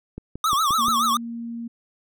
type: click train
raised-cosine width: 3 ms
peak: -20 dBFS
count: 5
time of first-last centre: 0.18-0.883 s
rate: 5.69 Hz
type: tone with vibrato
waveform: square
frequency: 1200 Hz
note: D6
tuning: 37 cents sharp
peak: -19 dBFS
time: 0.44-1.17 s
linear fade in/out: 2 ms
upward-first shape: triangle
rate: 7 Hz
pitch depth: 200 cents each way
type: tone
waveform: sine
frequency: 233.1 Hz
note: A#3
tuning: in tune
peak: -29 dBFS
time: 0.78-1.68 s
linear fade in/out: 10 ms
effects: none